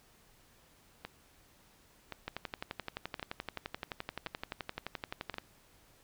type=two click trains; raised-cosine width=0.3 ms; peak=-21 / -24 dBFS; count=37 / 5; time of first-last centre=2.28-5.383 / 1.05-5.342 s; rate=11.6 / 0.932 Hz; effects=pink hiss -64 dBFS RMS until 6.03 s